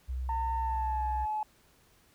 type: tone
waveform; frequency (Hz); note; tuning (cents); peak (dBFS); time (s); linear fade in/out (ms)
sine; 63.8; C2; -43; -31; 0.08-1.26; 20
type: tone with pitch glide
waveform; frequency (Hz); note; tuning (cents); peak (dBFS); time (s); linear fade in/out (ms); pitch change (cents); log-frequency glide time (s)
sine; 907 to 856.1; A#5 to A5; -48 to -48; -29; 0.29-1.43; 2; -100; 0.57-1.03
effects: tanh soft clip ceiling -23 dBFS + pink hiss -64 dBFS RMS until 2.14 s

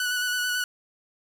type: tone with vibrato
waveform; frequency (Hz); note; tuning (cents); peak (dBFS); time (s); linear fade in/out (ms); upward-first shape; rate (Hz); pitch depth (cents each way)
sawtooth; 1480; F#6; 0; -21; 0-0.64; 2; square; 9.1; 15
effects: none

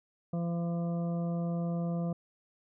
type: harmonic tone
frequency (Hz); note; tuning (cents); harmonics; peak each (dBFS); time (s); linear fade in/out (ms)
170.4; F3; -42; 1 / 2 / 3 / 4 / 6 / 7; -30 / -45 / -41 / -43 / -55 / -53; 0.33-2.13; 5
effects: none

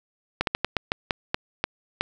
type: slowing click train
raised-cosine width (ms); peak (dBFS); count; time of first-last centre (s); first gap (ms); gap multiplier
0.3; -6; 10; 0.41-2.01; 62; 1.25
effects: none

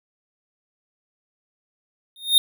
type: tone with exponential growth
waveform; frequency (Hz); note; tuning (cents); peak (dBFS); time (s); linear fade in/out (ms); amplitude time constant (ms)
square; 3686; A#7; -20; -9; 2.16-2.38; 1; 47
effects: none

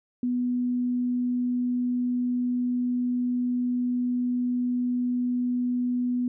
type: tone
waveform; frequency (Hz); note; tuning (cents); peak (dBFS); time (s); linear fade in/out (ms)
sine; 246.7; B3; -2; -23; 0.23-6.28; 2
effects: none

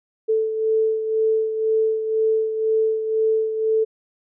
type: beating tone pair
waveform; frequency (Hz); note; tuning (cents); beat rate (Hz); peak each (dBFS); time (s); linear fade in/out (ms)
sine; 440 / 442; A4 / A4; 0 / +8; 2; -18 / -26; 0.28-3.85; 20
effects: none

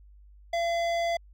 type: tone with hard clipping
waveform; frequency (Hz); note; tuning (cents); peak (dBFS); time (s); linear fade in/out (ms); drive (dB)
triangle; 680; F5; -46; -27; 0.53-1.17; 5; 18
effects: added 50 Hz sine -50 dBFS peak until 1.33 s

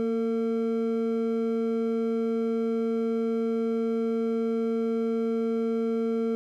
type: tone pair together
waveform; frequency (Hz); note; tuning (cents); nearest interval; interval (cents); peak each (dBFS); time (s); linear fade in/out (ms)
triangle; 229.6 / 452.7; A#3 / A4; -26 / +49; octave; 1175; -25; 0-6.35; 0
effects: none

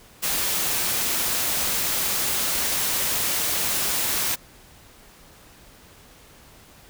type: noise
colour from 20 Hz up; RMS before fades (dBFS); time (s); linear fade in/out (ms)
white; -24; 0.22-4.36; 20
effects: pink hiss -50 dBFS RMS until 6.89 s

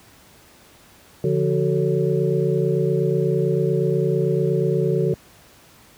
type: tone cluster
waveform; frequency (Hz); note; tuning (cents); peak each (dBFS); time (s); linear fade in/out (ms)
sine; 144.4 / 173.1 / 375.2 / 442.6 / 557; D3 / F3 / F#4 / A4 / C#5; -29 / -15 / +24 / +10 / +8; -22 / -25 / -22 / -23 / -31; 1.24-5.14; 2
effects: pink hiss -50 dBFS RMS until 5.97 s + high-pass 60 Hz 12 dB/octave

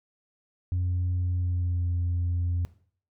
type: tone with pitch glide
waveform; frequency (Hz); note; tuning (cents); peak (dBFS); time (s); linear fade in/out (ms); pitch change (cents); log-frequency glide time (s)
sine; 89.7 to 87.45; F2 to F2; +47 to +3; -22; 0.72-2.65; 0; -44; 1.32-1.91
effects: noise-tail reverb RT60 0.5 s tail -19 dB re dry + tanh soft clip ceiling -22 dBFS

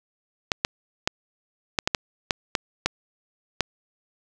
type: clicks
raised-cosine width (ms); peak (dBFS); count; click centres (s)
0.2; -3; 10; 0.518 / 0.649 / 1.075 / 1.788 / 1.875 / 1.948 / 2.308 / 2.552 / 2.86 / 3.607
effects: none

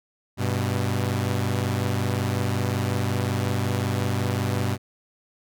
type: tone pair together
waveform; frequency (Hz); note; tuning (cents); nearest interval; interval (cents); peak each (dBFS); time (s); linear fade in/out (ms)
sawtooth; 98.14 / 123.6; G2 / B2; +2 / +2; major third; 400; -21 / -22; 0.37-4.78; 50
effects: none

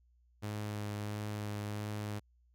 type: tone with vibrato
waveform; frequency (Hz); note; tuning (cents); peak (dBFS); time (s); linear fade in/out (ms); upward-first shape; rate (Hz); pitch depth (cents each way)
sawtooth; 104.5; G#2; +11; -33; 0.42-2.2; 20; sine; 1.5; 13
effects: added 60 Hz sine -65 dBFS peak until 2.54 s

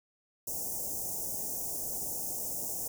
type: band-stop noise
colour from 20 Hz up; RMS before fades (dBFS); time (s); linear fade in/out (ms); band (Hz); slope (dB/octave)
white; -36; 0.47-2.88; 5; 830 to 5800; 48
effects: none

